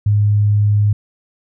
sine tone, 103.83 Hz, G#2, in tune, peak -10 dBFS, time 0.06-0.93 s, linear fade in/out 5 ms, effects none

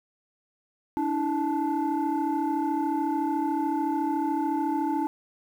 sine tone cluster, 289.5 / 323.3 / 873 Hz, D4 / E4 / A5, -25 / -34 / -14 cents, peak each -27 dBFS, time 0.97-5.07 s, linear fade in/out 0 ms, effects tanh soft clip ceiling -19 dBFS + 9-bit

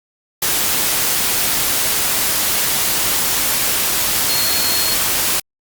sine tone in noise, 4286 Hz, C8, 41 cents sharp, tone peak -21 dBFS, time 4.29-4.94 s, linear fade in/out 5 ms, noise white, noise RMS -17 dBFS, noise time 0.42-5.4 s, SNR -7 dB, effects Opus 48 kbps

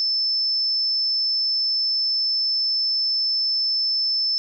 sine tone, 5274 Hz, E8, in tune, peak -19 dBFS, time 0-4.38 s, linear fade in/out 0 ms, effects none

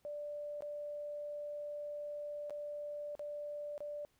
sine tone with dropouts, 588 Hz, D5, 2 cents sharp, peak -40 dBFS, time 0.05-4.05 s, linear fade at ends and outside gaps 0 ms, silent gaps 0.607-0.622 / 2.497-2.506 / 3.152-3.194 / 3.779-3.805 s, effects pink hiss -75 dBFS RMS until 4.19 s

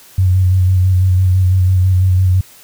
sine tone with vibrato, 92.5 Hz, F#2, in tune, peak -8 dBFS, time 0.18-2.41 s, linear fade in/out 5 ms, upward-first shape square, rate 6 Hz, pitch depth 25 cents each way, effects white hiss -42 dBFS RMS until 2.63 s

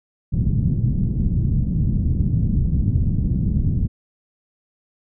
white low-pass noise, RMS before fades -19 dBFS, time 0.32-3.88 s, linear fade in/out 20 ms, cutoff 180 Hz, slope 24 dB/octave, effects none

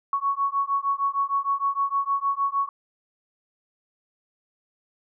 sine beating tone pair, 1108.7 / 1115.2 Hz, C#6 / C#6, 0 / +10 cents, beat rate 6.5 Hz, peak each -25 dBFS, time 0.13-2.69 s, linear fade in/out 2 ms, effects none

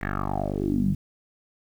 10% pulse tone with low-pass filter sweep, 49.34 Hz, G1, 12 cents sharp, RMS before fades -26 dBFS, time 0.01-0.95 s, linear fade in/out 10 ms, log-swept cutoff 2000 to 160 Hz, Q 6, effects 9-bit

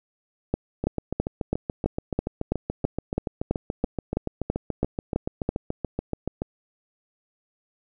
two click trains, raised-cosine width 2 ms, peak -9 / -13 dBFS, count 16 / 40, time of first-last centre 0.54-5.49 / 0.84-6.419 s, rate 3.03 / 6.99 Hz, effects none

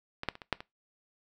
clicks, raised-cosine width 0.3 ms, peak -20 / -12 / -29 / -27 / -10 / -25 dBFS, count 6, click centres 0.234 / 0.287 / 0.354 / 0.418 / 0.527 / 0.605 s, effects noise-tail reverb RT60 0.2 s tail -21 dB re dry

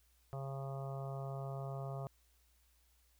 harmonic tone, 136.4 Hz, C#3, 28 cents flat, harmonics 1 / 3 / 4 / 5 / 6 / 7 / 8 / 9, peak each -41 / -51 / -51 / -48 / -57 / -59 / -57 / -56 dBFS, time 0.33-2.07 s, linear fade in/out 0 ms, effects added 60 Hz sine -70 dBFS peak until 3.19 s + white hiss -74 dBFS RMS until 3.19 s

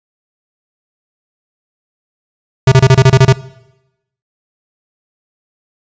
square tone bursts, 131.9 Hz, C3, 14 cents sharp, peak -3 dBFS, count 9, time 2.67-3.327 s, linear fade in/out 5 ms, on 49 ms, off 27 ms, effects noise-tail reverb RT60 0.9 s tail -20 dB re dry + resampled to 16000 Hz

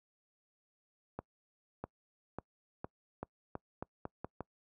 accelerating click train, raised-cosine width 1 ms, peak -25 dBFS, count 10, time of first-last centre 1.19-4.407 s, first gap 650 ms, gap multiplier 0.84, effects noise-tail reverb RT60 0.1 s tail -26 dB re dry + high-pass 60 Hz 12 dB/octave

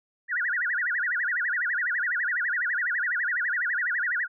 sine tone with vibrato, 1667 Hz, G#6, 6 cents sharp, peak -24 dBFS, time 0.28-4.28 s, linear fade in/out 50 ms, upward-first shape sine, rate 12 Hz, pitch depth 290 cents each way, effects none

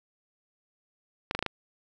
clicks, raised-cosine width 0.3 ms, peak -13 dBFS, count 5, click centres 1.311 / 1.35 / 1.391 / 1.426 / 1.463 s, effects none

